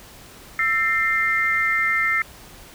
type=tone cluster; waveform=sine; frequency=1330 / 1803 / 2097 Hz; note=E6 / A6 / C7; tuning=+15 / +42 / +3 cents; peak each=-25 / -23 / -20 dBFS; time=0.59-2.22 s; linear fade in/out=2 ms; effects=pink hiss -44 dBFS RMS until 2.74 s